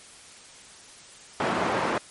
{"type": "band-pass noise", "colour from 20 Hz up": "white", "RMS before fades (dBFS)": -26, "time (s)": [1.4, 1.98], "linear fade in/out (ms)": 2, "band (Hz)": [150, 1100], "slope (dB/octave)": 12, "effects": ["white hiss -48 dBFS RMS until 2.1 s", "MP3 48 kbps"]}